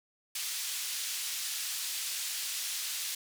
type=band-pass noise; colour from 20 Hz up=pink; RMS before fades=-36 dBFS; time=0.35-3.15 s; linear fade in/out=5 ms; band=3400 to 14000 Hz; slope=12 dB/octave; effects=none